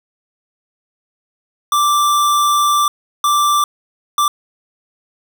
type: tone bursts at uneven times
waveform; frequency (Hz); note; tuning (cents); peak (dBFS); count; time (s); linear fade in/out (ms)
square; 1174.7; D6; 0; -12; 3; 1.72-2.88 / 3.24-3.64 / 4.18-4.28; 2
effects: none